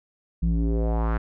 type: tone with low-pass filter sweep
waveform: square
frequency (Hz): 56.1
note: A1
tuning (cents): +34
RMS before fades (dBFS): -23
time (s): 0.42-1.18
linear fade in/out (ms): 10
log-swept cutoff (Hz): 150 to 1600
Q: 2.6
effects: none